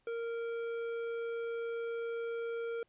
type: tone with tanh clipping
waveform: sine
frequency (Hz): 463.7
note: A#4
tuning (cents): -9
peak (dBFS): -37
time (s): 0.07-2.83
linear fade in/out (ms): 2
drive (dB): 12
effects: pink hiss -75 dBFS RMS until 2.88 s + resampled to 8000 Hz